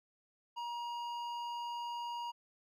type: tone with hard clipping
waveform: sine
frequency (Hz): 950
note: A#5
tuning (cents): +33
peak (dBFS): -40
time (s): 0.56-2.32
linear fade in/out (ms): 20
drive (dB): 10
effects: none